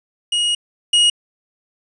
45% pulse tone pair in turn, 2884 / 2884 Hz, F#7 / F#7, -45 / -45 cents, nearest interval unison, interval 0 cents, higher neither, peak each -15 / -10 dBFS, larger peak second, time 0.32-0.55 / 0.93-1.1 s, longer first, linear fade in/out 5 ms, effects resampled to 22050 Hz

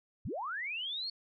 sine linear sweep, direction up, 51.2 to 4435 Hz, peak -35 dBFS, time 0.25-1.1 s, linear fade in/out 5 ms, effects none

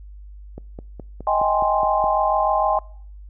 click train, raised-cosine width 2 ms, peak -21 dBFS, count 8, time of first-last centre 0.58-2.041 s, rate 4.79 Hz
sine chord, Ab major seventh, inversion second, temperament equal with one note detuned, 629.5 / 784 / 830.6 / 1046.5 Hz, Eb5 / G5 / Ab5 / C6, +20 / 0 / 0 / 0 cents, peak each -22 dBFS, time 1.27-2.79 s, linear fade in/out 2 ms
effects noise-tail reverb RT60 0.6 s tail -25 dB re dry + added 50 Hz sine -37 dBFS peak until 3.29 s

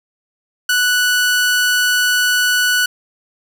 sawtooth tone, 1480 Hz, F#6, in tune, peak -9 dBFS, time 0.69-2.86 s, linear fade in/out 5 ms, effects none

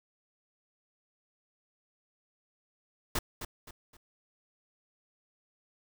pink noise with echo, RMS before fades -30 dBFS, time 3.15-3.19 s, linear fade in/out 5 ms, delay 260 ms, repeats 3, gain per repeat -9 dB, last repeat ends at 3.97 s, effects none

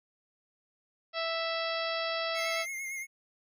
harmonic tone, 659.3 Hz, E5, in tune, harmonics 1 / 2 / 3 / 4 / 5 / 6 / 7 / 8, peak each -34 / -37 / -39 / -40 / -41 / -42 / -42 / -43 dBFS, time 1.13-2.66 s, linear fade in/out 50 ms
square tone with vibrato, 2139 Hz, C7, 38 cents sharp, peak -36 dBFS, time 2.34-3.07 s, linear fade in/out 50 ms, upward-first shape sine, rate 8.8 Hz, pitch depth 39 cents each way
effects none

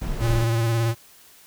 brown noise, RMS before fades -26 dBFS, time 0.01-0.45 s, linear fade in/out 10 ms
square tone with vibrato, 115.1 Hz, A#2, 22 cents flat, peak -20 dBFS, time 0.19-0.95 s, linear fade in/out 50 ms, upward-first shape square, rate 18 Hz, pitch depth 27 cents each way
effects white hiss -51 dBFS RMS until 1.46 s

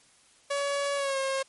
sawtooth tone with pitch glide, 565 to 537.6 Hz, C#5 to C5, +33 to +47 cents, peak -23 dBFS, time 0.5-1.43 s, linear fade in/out 10 ms, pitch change -86 cents, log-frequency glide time 0.96-1.18 s, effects white hiss -60 dBFS RMS until 1.48 s + MP3 48 kbps

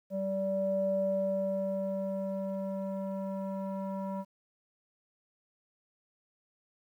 square tone with low-pass filter sweep, 193.3 Hz, G3, 24 cents flat, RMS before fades -33 dBFS, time 0.1-4.25 s, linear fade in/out 50 ms, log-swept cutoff 530 to 850 Hz, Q 7.7, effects 11-bit

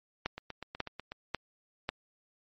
two click trains, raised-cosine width 0.3 ms, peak -15 / -24 dBFS, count 4 / 7, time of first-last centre 0.26-1.89 / 0.38-1.12 s, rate 1.84 / 8.11 Hz, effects MP3 32 kbps

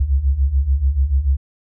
sine beating tone pair, 64 / 70.9 Hz, C2 / C#2, -38 / +40 cents, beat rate 6.9 Hz, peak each -19 / -15 dBFS, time 0-1.37 s, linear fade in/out 10 ms, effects none

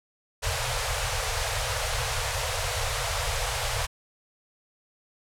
pink band-stop noise, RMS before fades -28 dBFS, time 0.42-3.87 s, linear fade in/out 20 ms, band 130 to 450 Hz, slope 96 dB/octave, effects low-pass 10000 Hz 12 dB/octave

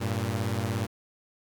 sawtooth beating tone pair, 98 / 115 Hz, G2 / A#2, 0 / -23 cents, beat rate 17 Hz, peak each -26 dBFS, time 0-0.87 s, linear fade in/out 20 ms, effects 10-bit

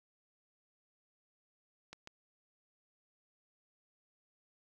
clicks, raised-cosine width 0.2 ms, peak -30 dBFS, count 2, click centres 1.93 / 2.074 s, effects 12-bit

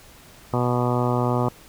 harmonic tone, 122.8 Hz, B2, 9 cents flat, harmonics 1 / 2 / 3 / 4 / 5 / 6 / 7 / 8 / 9 / 10, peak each -23 / -26 / -28 / -29 / -30 / -31 / -31 / -32 / -33 / -33 dBFS, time 0.53-1.49 s, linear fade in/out 5 ms, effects pink hiss -48 dBFS RMS until 1.68 s

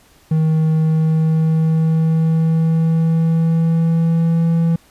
triangle tone with pitch glide, 158.3 to 166.07 Hz, D#3 to E3, +30 to +13 cents, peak -10 dBFS, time 0.31-4.76 s, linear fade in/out 5 ms, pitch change +83 cents, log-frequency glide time 0.75-4.49 s, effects pink hiss -51 dBFS RMS until 4.9 s + resampled to 32000 Hz

